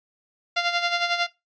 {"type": "tone with tremolo", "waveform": "10% pulse", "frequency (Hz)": 695, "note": "F5", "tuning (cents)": -9, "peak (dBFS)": -11, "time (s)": [0.56, 1.27], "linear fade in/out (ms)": 10, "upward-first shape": "sine", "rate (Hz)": 11, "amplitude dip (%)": 60, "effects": ["noise-tail reverb RT60 0.2 s tail -18 dB re dry", "resampled to 16000 Hz"]}